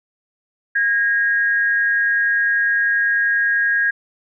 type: tone pair together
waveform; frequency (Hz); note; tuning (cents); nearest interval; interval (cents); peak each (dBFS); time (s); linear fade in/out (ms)
sine; 1634.5 / 1864.7; G#6 / A#6; -28 / 0; major second; 228; -15 / -23; 0.75-3.91; 10
effects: none